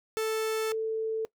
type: tone pair in turn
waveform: 45% pulse / sine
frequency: 440 / 442.8 Hz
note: A4 / A4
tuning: 0 / +11 cents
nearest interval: unison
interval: 11 cents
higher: second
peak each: -27 dBFS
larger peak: neither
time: 0.17-0.72 / 0.72-1.25 s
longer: first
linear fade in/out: 0 ms
effects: noise-tail reverb RT60 0.1 s tail -21 dB re dry